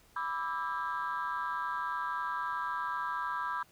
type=chord; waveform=sine; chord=E minor seventh; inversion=second; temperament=equal with one note detuned; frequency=987.8 / 1174.7 / 1318.5 / 1609.3 Hz; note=B5 / D6 / E6 / G6; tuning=0 / 0 / 0 / +45 cents; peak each=-35 / -37 / -38 / -38 dBFS; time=0.16-3.63 s; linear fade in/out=5 ms; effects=tanh soft clip ceiling -26 dBFS + pink hiss -63 dBFS RMS until 3.71 s